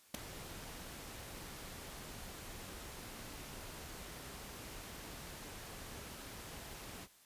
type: noise with ADSR envelope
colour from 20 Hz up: pink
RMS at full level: -34 dBFS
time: 0.14-7.08 s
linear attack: 7 ms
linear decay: 5 ms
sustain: -15 dB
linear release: 52 ms
effects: white hiss -65 dBFS RMS until 7.25 s + resampled to 32000 Hz